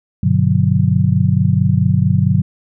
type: chord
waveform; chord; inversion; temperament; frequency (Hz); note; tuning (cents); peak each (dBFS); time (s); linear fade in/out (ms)
sine; G major seventh; none; just; 98 / 122.5 / 147 / 183.75; G2 / B2 / D3 / F#3; 0 / -14 / +2 / -12; -16; 0.23-2.42; 5
effects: none